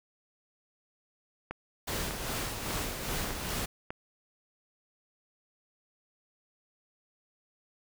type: click train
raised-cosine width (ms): 0.5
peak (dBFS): -21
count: 5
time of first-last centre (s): 1.51-3.905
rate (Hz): 1.67
type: noise with tremolo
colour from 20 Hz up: pink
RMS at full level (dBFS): -33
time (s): 1.87-3.66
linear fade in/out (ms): 10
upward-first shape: sine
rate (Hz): 2.5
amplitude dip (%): 45
effects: none